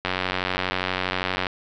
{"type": "click train", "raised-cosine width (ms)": 0.3, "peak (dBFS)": -7, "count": 132, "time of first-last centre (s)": [0.05, 1.468], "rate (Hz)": 92.4, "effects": ["low-pass 5000 Hz 12 dB/octave"]}